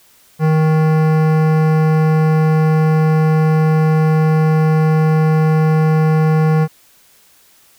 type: tone with hard clipping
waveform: sine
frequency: 156.9 Hz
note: D#3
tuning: 15 cents sharp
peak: -12 dBFS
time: 0.39-6.68 s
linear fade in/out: 50 ms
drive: 17 dB
effects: white hiss -50 dBFS RMS until 7.78 s